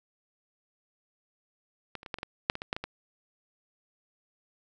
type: clicks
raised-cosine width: 0.3 ms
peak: -21 / -30 / -25 / -16 / -25 / -18 / -6 / -20 / -20 / -13 / -18 / -19 dBFS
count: 12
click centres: 1.953 / 2.031 / 2.062 / 2.142 / 2.186 / 2.231 / 2.499 / 2.554 / 2.619 / 2.729 / 2.765 / 2.84 s
effects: none